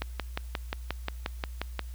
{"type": "click train", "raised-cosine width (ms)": 0.3, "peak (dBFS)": -14, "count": 11, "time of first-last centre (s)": [0.02, 1.793], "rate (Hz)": 5.64, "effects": ["added 60 Hz sine -37 dBFS peak until 1.94 s", "white hiss -57 dBFS RMS until 1.94 s"]}